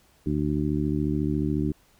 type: harmonic tone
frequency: 74.1 Hz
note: D2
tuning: 16 cents sharp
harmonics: 1 / 2 / 3 / 4 / 5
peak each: -31 / -28 / -30 / -27 / -33 dBFS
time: 0.26-1.72 s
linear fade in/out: 5 ms
effects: pink hiss -61 dBFS RMS until 1.99 s